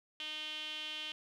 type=tone with band-pass filter; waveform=sawtooth; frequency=307 Hz; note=D#4; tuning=23 cents flat; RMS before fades=-42 dBFS; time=0.2-1.12 s; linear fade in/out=0 ms; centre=3100 Hz; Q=6.9; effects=none